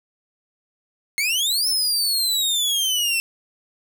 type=exponential two-way sweep; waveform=sawtooth; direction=up then down; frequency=2131 to 5330 to 2663 Hz; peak=-16 dBFS; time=1.18-3.2 s; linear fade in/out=0 ms; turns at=1.68 s; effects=none